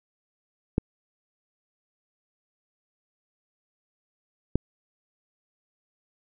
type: clicks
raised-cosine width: 3 ms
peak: -8 dBFS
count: 2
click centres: 0.781 / 4.556 s
effects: none